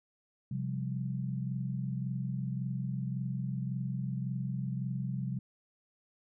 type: chord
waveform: sine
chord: C suspended fourth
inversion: none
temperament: just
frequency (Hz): 130.81 / 174.42 / 196.22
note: C3 / F3 / G3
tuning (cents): 0 / -2 / +2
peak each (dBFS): -34 / -39 / -39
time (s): 0.51-5.39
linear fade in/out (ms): 5
effects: none